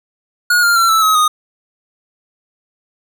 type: tone with pitch steps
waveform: square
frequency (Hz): 1443 / 1399.5 / 1357.3 / 1316.4 / 1276.7 / 1238.2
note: F#6 / F6 / F6 / E6 / D#6 / D#6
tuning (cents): -44 / +3 / -50 / -3 / +44 / -9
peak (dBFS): -10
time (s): 0.5-1.28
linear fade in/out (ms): 5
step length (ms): 130
effects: none